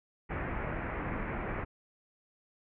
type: low-pass noise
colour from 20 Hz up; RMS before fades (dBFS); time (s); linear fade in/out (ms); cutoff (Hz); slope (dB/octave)
pink; -36; 0.29-1.65; 20; 2300; 48
effects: none